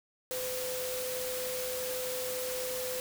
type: tone in noise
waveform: sine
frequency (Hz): 507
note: B4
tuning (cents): +45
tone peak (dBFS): -35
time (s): 0.31-3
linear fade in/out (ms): 0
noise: white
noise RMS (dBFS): -38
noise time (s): 0.31-3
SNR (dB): 0
effects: none